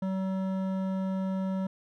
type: tone with hard clipping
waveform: sine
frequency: 190 Hz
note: F#3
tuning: 46 cents sharp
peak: -30 dBFS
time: 0.02-1.67 s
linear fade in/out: 5 ms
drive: 12 dB
effects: none